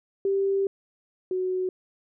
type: tone pair in turn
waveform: sine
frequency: 392 / 370 Hz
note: G4 / F#4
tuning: 0 / 0 cents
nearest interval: minor second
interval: 100 cents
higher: first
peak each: -21 / -24 dBFS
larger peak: first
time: 0.25-0.67 / 1.31-1.69 s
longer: first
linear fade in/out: 2 ms
effects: none